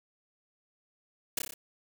white noise with echo, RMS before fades -30 dBFS, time 1.37-1.39 s, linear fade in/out 5 ms, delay 30 ms, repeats 5, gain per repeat -3 dB, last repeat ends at 1.54 s, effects none

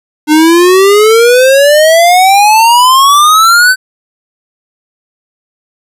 square exponential sweep, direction up, 299 to 1543 Hz, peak -3 dBFS, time 0.27-3.76 s, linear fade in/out 50 ms, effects resampled to 32000 Hz

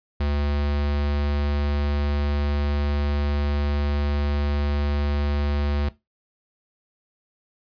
square tone, 72.4 Hz, D2, 24 cents flat, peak -22 dBFS, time 0.2-5.89 s, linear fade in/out 5 ms, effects noise-tail reverb RT60 0.2 s tail -17 dB re dry + resampled to 11025 Hz

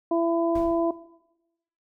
harmonic tone, 335 Hz, E4, 28 cents sharp, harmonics 1 / 2 / 3, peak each -22 / -25 / -32 dBFS, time 0.11-0.91 s, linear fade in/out 5 ms
brown noise with exponential decay, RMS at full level -30 dBFS, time 0.55-0.97 s, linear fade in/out 5 ms, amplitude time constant 90 ms
effects noise-tail reverb RT60 0.9 s tail -18 dB re dry

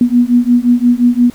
sine beating tone pair, 240 / 245.7 Hz, B3 / B3, -49 / -9 cents, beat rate 5.7 Hz, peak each -10 dBFS, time 0.01-1.3 s, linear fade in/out 2 ms, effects pink hiss -41 dBFS RMS until 1.34 s

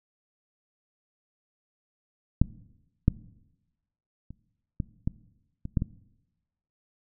clicks, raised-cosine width 5 ms, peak -6 / -6 / -29 / -16 / -14 / -22 / -11 / -16 dBFS, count 8, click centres 2.416 / 3.081 / 4.306 / 4.802 / 5.075 / 5.654 / 5.772 / 5.821 s, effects noise-tail reverb RT60 1.0 s tail -20 dB re dry

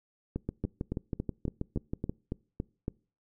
two click trains, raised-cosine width 3 ms, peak -19 / -19 dBFS, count 11 / 10, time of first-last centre 0.49-2.095 / 0.36-2.881 s, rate 6.23 / 3.57 Hz, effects noise-tail reverb RT60 0.4 s tail -25 dB re dry

